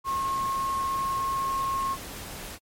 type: tone in noise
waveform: sine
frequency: 1081 Hz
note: C#6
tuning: 44 cents flat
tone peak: -25 dBFS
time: 0.04-1.97 s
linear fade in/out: 50 ms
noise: pink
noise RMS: -39 dBFS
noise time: 0.04-2.59 s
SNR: +11 dB
effects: MP3 64 kbps